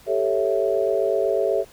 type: chord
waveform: sine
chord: A dominant seventh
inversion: third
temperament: equal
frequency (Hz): 392 / 440 / 554.4 / 659.3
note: G4 / A4 / C#5 / E5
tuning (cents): 0 / 0 / 0 / 0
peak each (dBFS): -24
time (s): 0.06-1.65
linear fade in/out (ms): 50
effects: pink hiss -50 dBFS RMS until 1.72 s